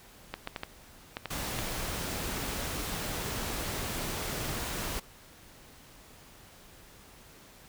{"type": "clicks", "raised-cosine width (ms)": 0.3, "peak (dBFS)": -18, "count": 7, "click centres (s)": [0.34, 0.474, 0.562, 0.634, 1.169, 1.257, 1.589]}
{"type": "noise", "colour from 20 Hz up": "pink", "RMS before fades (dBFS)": -35, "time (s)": [1.3, 5], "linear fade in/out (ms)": 10}
{"effects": ["pink hiss -54 dBFS RMS until 7.68 s"]}